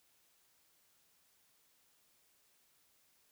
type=silence; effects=white hiss -72 dBFS RMS until 3.31 s